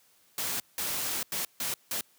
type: noise bursts at uneven times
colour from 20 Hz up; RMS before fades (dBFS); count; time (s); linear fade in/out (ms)
white; -32; 5; 0.38-0.6 / 0.78-1.23 / 1.32-1.45 / 1.6-1.74 / 1.91-2.01; 2
effects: white hiss -64 dBFS RMS until 2.18 s + high-pass 80 Hz 12 dB/octave